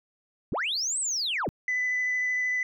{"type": "linear two-way sweep", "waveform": "sine", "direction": "up then down", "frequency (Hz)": [70.1, 8372, 70.1], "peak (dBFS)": -25, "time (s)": [0.52, 1.49], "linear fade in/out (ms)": 0, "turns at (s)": 0.99}
{"type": "tone with vibrato", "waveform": "sine", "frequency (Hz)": 2000, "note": "B6", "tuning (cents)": 21, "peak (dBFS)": -23, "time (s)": [1.68, 2.63], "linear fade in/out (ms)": 2, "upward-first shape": "triangle", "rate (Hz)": 13, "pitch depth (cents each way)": 10}
{"effects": ["tanh soft clip ceiling -22 dBFS"]}